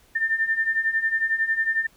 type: beating tone pair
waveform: sine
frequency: 1789 / 1800 Hz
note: A6 / A6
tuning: +28 / +39 cents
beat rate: 11 Hz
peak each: -26 / -22 dBFS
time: 0.15-1.87 s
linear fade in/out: 10 ms
effects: pink hiss -58 dBFS RMS until 1.96 s